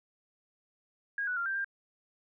sine tone with pitch steps, 1635 / 1478 / 1389 / 1573 / 1594 Hz, G#6 / F#6 / F6 / G6 / G6, -28 / -2 / -10 / +6 / +28 cents, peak -30 dBFS, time 1.18-1.645 s, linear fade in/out 2 ms, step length 93 ms, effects none

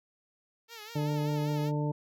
5% pulse tone with vibrato, 442.4 Hz, A4, 9 cents sharp, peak -32 dBFS, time 0.68-1.72 s, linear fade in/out 50 ms, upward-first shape sine, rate 5.1 Hz, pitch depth 100 cents each way
harmonic tone, 148.5 Hz, D3, 20 cents sharp, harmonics 1 / 2 / 3 / 4 / 6, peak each -29 / -35 / -38 / -40 / -40 dBFS, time 0.95-1.92 s, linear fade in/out 10 ms
effects none

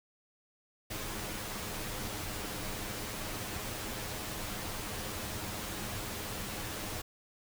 pink noise with comb filter, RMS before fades -39 dBFS, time 0.9-7.02 s, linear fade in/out 10 ms, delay 9.6 ms, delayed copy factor +0.5, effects none

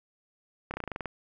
slowing click train, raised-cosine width 0.5 ms, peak -19 dBFS, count 10, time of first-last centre 0.71-1.057 s, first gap 29 ms, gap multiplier 1.07, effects none

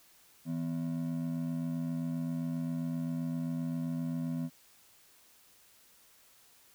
triangle ring-modulated tone, 206.1 Hz, G#3, 13 cents flat, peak -27 dBFS, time 0.45-4.5 s, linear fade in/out 50 ms, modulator 43.8 Hz, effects white hiss -62 dBFS RMS until 6.74 s

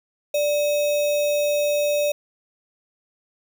sine tone with sample-and-hold, 587.3 Hz, D5, in tune, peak -18 dBFS, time 0.34-2.12 s, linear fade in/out 5 ms, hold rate 3150 Hz, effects none

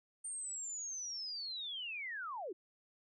sine linear sweep, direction down, 8870 to 316.3 Hz, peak -40 dBFS, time 0.24-2.53 s, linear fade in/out 10 ms, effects none

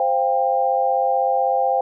sine chord, C suspended fourth, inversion none, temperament equal with one note detuned, 523.3 / 698.5 / 794.5 Hz, C5 / F5 / G5, 0 / 0 / +23 cents, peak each -21 / -22 / -19 dBFS, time 0-1.81 s, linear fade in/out 2 ms, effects none

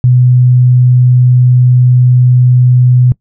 sine tone, 125 Hz, B2, 21 cents sharp, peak -3 dBFS, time 0.04-3.12 s, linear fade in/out 0 ms, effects noise-tail reverb RT60 0.1 s tail -22 dB re dry

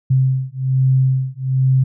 sine beating tone pair, 130.81 / 132.01 Hz, C3 / C3, 0 / +16 cents, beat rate 1.2 Hz, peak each -16 dBFS, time 0.1-1.84 s, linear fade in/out 10 ms, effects none

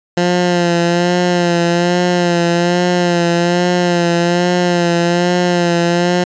15% pulse tone with vibrato, 174.61 Hz, F3, in tune, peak -5 dBFS, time 0.17-6.24 s, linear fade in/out 5 ms, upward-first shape sine, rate 1.2 Hz, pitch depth 36 cents each way, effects resampled to 16000 Hz

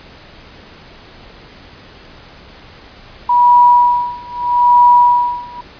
sine tone with tremolo, 971 Hz, B5, 30 cents flat, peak -4 dBFS, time 3.29-5.61 s, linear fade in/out 5 ms, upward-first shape sine, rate 0.79 Hz, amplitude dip 95%, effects pink hiss -39 dBFS RMS until 5.79 s + resampled to 11025 Hz

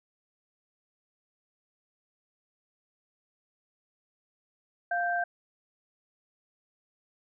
sine tone pair together, 699.8 / 1568 Hz, F5 / G6, +3 / 0 cents, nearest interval octave + major second, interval 1397 cents, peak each -28 / -30 dBFS, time 4.91-5.24 s, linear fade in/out 5 ms, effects none

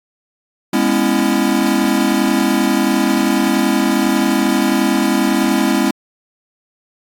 square chord, C# minor seventh, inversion second, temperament equal with one note detuned, 205.3 / 246.9 / 277.2 / 329.6 Hz, G#3 / B3 / C#4 / E4, -20 / 0 / 0 / 0 cents, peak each -19 dBFS, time 0.73-5.91 s, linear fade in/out 5 ms, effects AAC 64 kbps

